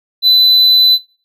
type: tone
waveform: triangle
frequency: 4005 Hz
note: B7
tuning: 23 cents sharp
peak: -4 dBFS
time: 0.22-0.99 s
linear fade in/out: 50 ms
effects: noise-tail reverb RT60 0.4 s tail -21 dB re dry